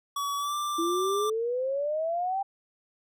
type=tone with pitch glide; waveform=square; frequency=1135 to 1179.8 Hz; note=C#6 to D6; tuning=+41 to +8 cents; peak=-29 dBFS; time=0.16-1.3 s; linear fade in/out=5 ms; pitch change=+67 cents; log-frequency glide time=0.37-0.55 s
type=exponential sweep; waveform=sine; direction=up; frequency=328.3 to 797 Hz; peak=-26 dBFS; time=0.78-2.43 s; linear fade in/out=10 ms
effects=none